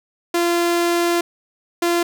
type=tone pair in turn; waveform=sawtooth; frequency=344.1 / 344.1 Hz; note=F4 / F4; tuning=-26 / -26 cents; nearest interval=unison; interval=0 cents; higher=neither; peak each=-12 dBFS; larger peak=neither; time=0.34-1.21 / 1.82-2.03 s; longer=first; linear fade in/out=5 ms; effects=none